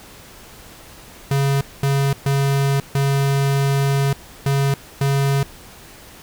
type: tone bursts at uneven times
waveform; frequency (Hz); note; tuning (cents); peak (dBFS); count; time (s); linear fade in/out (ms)
square; 138.59; C#3; 0; -16; 6; 1.31-1.61 / 1.83-2.13 / 2.26-2.8 / 2.95-4.13 / 4.46-4.74 / 5.01-5.43; 2
effects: pink hiss -42 dBFS RMS until 6.22 s